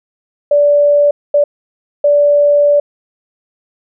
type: tone bursts at uneven times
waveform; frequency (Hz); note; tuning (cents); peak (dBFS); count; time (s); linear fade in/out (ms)
sine; 581; D5; -19; -6; 3; 0.51-1.11 / 1.34-1.44 / 2.04-2.8; 5
effects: none